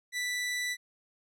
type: tone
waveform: sawtooth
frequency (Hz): 1975.5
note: B6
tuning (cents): 0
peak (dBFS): -27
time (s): 0.12-0.77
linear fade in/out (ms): 50
effects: low-pass 11000 Hz 12 dB/octave